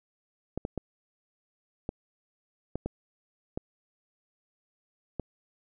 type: clicks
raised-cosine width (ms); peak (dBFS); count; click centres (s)
2; -18; 8; 0.576 / 0.651 / 0.777 / 1.891 / 2.756 / 2.86 / 3.575 / 5.197
effects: none